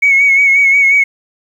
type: tone with vibrato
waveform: sine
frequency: 2217 Hz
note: C#7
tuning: in tune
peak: -5 dBFS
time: 0.02-1.04 s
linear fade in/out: 10 ms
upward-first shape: sine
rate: 5.6 Hz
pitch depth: 42 cents each way
effects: tanh soft clip ceiling -1 dBFS + 7-bit